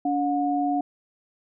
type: tone pair together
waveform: sine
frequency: 286.3 / 722.1 Hz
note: D4 / F#5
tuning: -44 / -42 cents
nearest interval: octave + major third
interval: 1602 cents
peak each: -24 dBFS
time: 0.05-0.81 s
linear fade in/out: 5 ms
effects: none